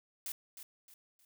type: noise with echo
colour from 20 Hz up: blue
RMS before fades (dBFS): -40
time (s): 0.26-0.32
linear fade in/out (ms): 2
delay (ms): 310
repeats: 3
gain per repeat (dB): -9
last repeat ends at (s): 1.25
effects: none